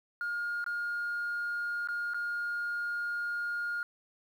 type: tone with dropouts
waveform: sine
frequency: 1420 Hz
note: F6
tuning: 28 cents sharp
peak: -30 dBFS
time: 0.21-3.83 s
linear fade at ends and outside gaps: 1 ms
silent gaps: 0.642-0.663 / 1.874-1.886 / 2.136-2.144 s
effects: tanh soft clip ceiling -28 dBFS + 10-bit